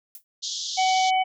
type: noise with exponential decay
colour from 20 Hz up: violet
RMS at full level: -36 dBFS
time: 0.15-0.24 s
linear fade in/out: 1 ms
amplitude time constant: 19 ms
type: band-pass noise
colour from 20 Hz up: pink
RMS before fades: -31 dBFS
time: 0.42-1.11 s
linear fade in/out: 20 ms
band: 3200 to 6900 Hz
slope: 96 dB/octave
type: harmonic tone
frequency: 752 Hz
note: F#5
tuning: 28 cents sharp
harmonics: 1 / 3 / 4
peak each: -19 / -29 / -31 dBFS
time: 0.77-1.24 s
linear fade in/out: 20 ms
effects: none